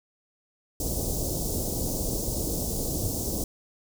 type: band-stop noise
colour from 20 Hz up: pink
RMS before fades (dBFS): -29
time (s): 0.8-3.44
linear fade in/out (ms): 2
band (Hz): 610 to 5600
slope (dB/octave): 24
effects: none